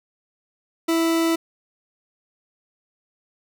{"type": "tone", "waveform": "40% pulse", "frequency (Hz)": 329.6, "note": "E4", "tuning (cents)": 0, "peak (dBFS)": -17, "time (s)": [0.88, 1.36], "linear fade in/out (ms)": 10, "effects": []}